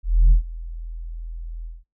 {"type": "tone with ADSR envelope", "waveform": "sine", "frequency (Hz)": 41.36, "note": "E1", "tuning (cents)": 7, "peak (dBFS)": -6, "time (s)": [0.03, 1.84], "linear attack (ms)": 280, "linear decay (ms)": 110, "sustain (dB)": -23, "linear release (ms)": 190, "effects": ["noise-tail reverb RT60 0.2 s tail -24 dB re dry", "tanh soft clip ceiling -8 dBFS"]}